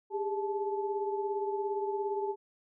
sine tone cluster, 399.5 / 416.8 / 868 Hz, G4 / G#4 / A5, +33 / +6 / -24 cents, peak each -32 / -39 / -36 dBFS, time 0.1-2.36 s, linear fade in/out 50 ms, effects none

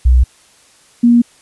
sine tone pair in turn, 62.3 / 237.8 Hz, B1 / A#3, +16 / +35 cents, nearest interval octave + major seventh, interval 2319 cents, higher second, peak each -5 dBFS, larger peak neither, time 0.05-0.24 / 1.03-1.22 s, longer neither, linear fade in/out 10 ms, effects white hiss -48 dBFS RMS until 1.41 s + resampled to 24000 Hz

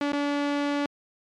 sawtooth tone with dropouts, 287.5 Hz, D4, 37 cents flat, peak -20 dBFS, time 0.01-0.86 s, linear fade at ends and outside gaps 2 ms, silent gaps 0.121-0.131 s, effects low-pass 4000 Hz 12 dB/octave + MP3 96 kbps

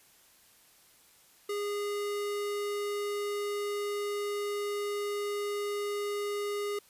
square tone, 410 Hz, G#4, 22 cents flat, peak -32 dBFS, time 1.49-6.79 s, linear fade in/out 5 ms, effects white hiss -61 dBFS RMS until 6.89 s + resampled to 32000 Hz

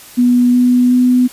sine tone with pitch steps, 245.3 / 247.6 / 249.9 Hz, B3 / B3 / B3, -12 / +5 / +21 cents, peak -7 dBFS, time 0.17-1.28 s, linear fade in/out 20 ms, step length 370 ms, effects white hiss -37 dBFS RMS until 1.32 s + resampled to 32000 Hz

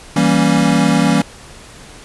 square chord, E diminished seventh, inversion none, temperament equal with one note detuned, 164.81 / 194.76 / 233.1 / 277.2 Hz, E3 / G3 / Bb3 / Db4, 0 / -11 / 0 / 0 cents, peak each -17 dBFS, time 0.16-1.22 s, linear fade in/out 5 ms, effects pink hiss -38 dBFS RMS until 2.04 s + resampled to 24000 Hz

